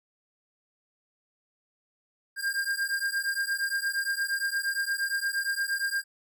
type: beating tone pair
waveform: square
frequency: 1600 / 1608.6 Hz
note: G6 / G6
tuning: +35 / +44 cents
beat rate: 8.6 Hz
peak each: -31 dBFS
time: 2.36-6.04 s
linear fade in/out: 50 ms
effects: none

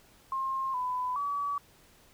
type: tone with pitch steps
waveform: sine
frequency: 1065 / 1001 / 1142 Hz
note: C6 / B5 / D6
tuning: +30 / +23 / -49 cents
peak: -29 dBFS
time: 0.32-1.58 s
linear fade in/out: 2 ms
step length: 420 ms
effects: pink hiss -60 dBFS RMS until 2.13 s

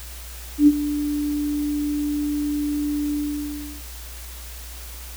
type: tone with ADSR envelope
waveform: sine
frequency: 293.7 Hz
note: D4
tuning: in tune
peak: -7 dBFS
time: 0.58-3.83 s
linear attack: 92 ms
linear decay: 44 ms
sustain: -14 dB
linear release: 690 ms
effects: added 60 Hz sine -36 dBFS peak until 5.16 s + white hiss -40 dBFS RMS until 5.16 s

